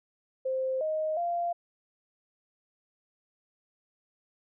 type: tone with pitch steps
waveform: sine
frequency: 523 / 624 / 692 Hz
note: C5 / D#5 / F5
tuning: -1 / +5 / -16 cents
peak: -27 dBFS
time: 0.45-1.53 s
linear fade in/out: 10 ms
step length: 360 ms
effects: none